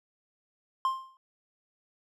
triangle tone with exponential decay, 1054 Hz, C6, 12 cents sharp, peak -20 dBFS, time 0.85-1.17 s, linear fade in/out 1 ms, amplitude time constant 69 ms, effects none

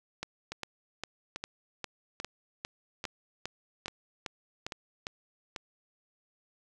two click trains, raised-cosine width 0.2 ms, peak -18 / -20 dBFS, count 13 / 7, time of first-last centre 0.23-5.069 / 0.52-5.562 s, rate 2.48 / 1.19 Hz, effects none

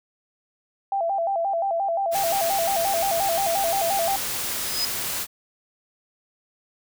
sine tone with vibrato, 727 Hz, F#5, 31 cents flat, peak -21 dBFS, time 0.92-4.16 s, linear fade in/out 2 ms, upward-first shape square, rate 5.7 Hz, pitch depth 140 cents each way
white noise, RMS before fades -28 dBFS, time 2.11-5.27 s, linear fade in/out 50 ms
sine tone with exponential growth, 5020 Hz, D#8, 15 cents sharp, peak -20 dBFS, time 4.48-4.85 s, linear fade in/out 1 ms, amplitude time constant 80 ms
effects none

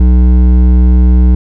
sine tone with hard clipping, 61.74 Hz, B1, in tune, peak -5 dBFS, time 0-1.35 s, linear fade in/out 5 ms, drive 10 dB, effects none

